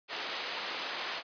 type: low-pass noise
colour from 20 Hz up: white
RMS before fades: -37 dBFS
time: 0.08-1.23 s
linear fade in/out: 50 ms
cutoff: 3800 Hz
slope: 12 dB/octave
effects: high-pass 400 Hz 12 dB/octave + resampled to 11025 Hz